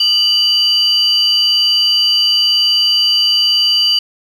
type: tone pair together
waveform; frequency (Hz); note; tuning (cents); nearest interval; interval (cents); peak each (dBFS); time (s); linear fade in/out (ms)
sine; 2960 / 4699; F#7 / D8; 0 / 0; minor sixth; 800; -11; 0-3.99; 5
effects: tanh soft clip ceiling -5 dBFS + 7-bit